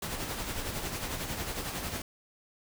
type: noise with tremolo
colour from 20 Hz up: pink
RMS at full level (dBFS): -34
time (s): 0.02-2.02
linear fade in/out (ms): 5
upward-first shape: sine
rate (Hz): 11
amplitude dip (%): 45
effects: none